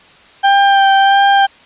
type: tone with vibrato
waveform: 35% pulse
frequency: 789 Hz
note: G5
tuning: 11 cents sharp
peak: -5 dBFS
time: 0.43-1.47 s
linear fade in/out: 20 ms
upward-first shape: sine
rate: 1.5 Hz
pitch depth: 17 cents each way
effects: white hiss -43 dBFS RMS until 1.65 s + resampled to 8000 Hz